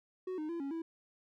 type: tone with pitch steps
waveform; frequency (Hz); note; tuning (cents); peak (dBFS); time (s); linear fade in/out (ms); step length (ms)
triangle; 370.7 / 307.5 / 338.5 / 277.2 / 328.8; F#4 / D#4 / E4 / C#4 / E4; +3 / -20 / +46 / 0 / -4; -34; 0.27-0.82; 5; 110
effects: none